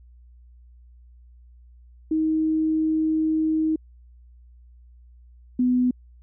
sine tone pair in turn, 315.2 / 249.9 Hz, D#4 / B3, +23 / +21 cents, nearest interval major third, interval 402 cents, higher first, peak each -19 / -17 dBFS, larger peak second, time 2.11-3.76 / 5.59-5.91 s, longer first, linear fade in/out 5 ms, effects added 60 Hz sine -47 dBFS peak until 6.22 s

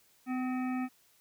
harmonic tone with a mistuned harmonic, 254.6 Hz, C4, 47 cents flat, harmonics 1 / 3 / 5 / 7 / 9 / 10, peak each -31 / -41 / -45 / -48 / -50 / -51 dBFS, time 0.26-0.89 s, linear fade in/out 50 ms, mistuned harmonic 7, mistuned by +50 cents, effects white hiss -66 dBFS RMS until 1.2 s

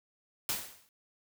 white noise with exponential decay, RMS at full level -30 dBFS, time 0.49-0.89 s, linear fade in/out 1 ms, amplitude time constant 86 ms, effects none

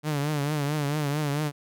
sawtooth tone with vibrato, 147.1 Hz, D3, 3 cents sharp, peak -21 dBFS, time 0.03-1.52 s, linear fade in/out 50 ms, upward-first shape triangle, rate 4.5 Hz, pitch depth 98 cents each way, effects none

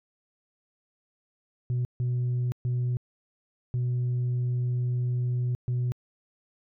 sine tone bursts at uneven times, 123.47 Hz, B2, in tune, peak -22 dBFS, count 5, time 1.7-1.85 / 2-2.52 / 2.65-2.97 / 3.74-5.55 / 5.68-5.92 s, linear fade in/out 0 ms, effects tanh soft clip ceiling -23 dBFS

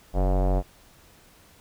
square tone with low-pass filter, 46.67 Hz, F#1, 16 cents sharp, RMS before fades -22 dBFS, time 0.13-0.63 s, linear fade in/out 50 ms, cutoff 680 Hz, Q 3.4, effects pink hiss -55 dBFS RMS until 1.6 s

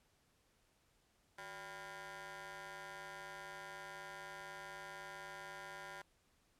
15% pulse ring-modulated tone, 208 Hz, G#3, 3 cents sharp, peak -39 dBFS, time 1.38-6.02 s, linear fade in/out 5 ms, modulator 1200 Hz, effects pink hiss -75 dBFS RMS until 6.59 s + low-pass 12000 Hz 12 dB/octave

